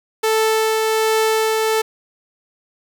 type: tone with tremolo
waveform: sawtooth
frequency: 440 Hz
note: A4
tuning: in tune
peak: -10 dBFS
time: 0.23-1.82 s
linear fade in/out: 10 ms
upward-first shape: triangle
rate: 1.3 Hz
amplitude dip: 25%
effects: 7-bit